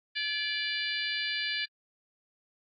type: harmonic tone with a mistuned harmonic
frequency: 587.3 Hz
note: D5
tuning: in tune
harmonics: 3 / 4 / 5 / 6 / 7 / 8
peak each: -35 / -36 / -37 / -38 / -38 / -39 dBFS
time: 0.15-1.66 s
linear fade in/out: 20 ms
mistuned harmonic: 3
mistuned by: -46 cents
effects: AAC 32 kbps

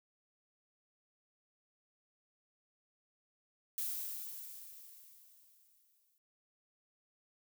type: noise with exponential decay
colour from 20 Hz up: violet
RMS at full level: -37 dBFS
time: 3.78-6.18 s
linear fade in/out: 0 ms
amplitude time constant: 520 ms
effects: none

